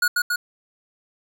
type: tone with echo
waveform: square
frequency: 1448 Hz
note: F#6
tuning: 38 cents flat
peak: -17 dBFS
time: 0.02-0.08 s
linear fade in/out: 5 ms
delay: 140 ms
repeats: 2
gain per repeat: -2 dB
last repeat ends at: 0.36 s
effects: none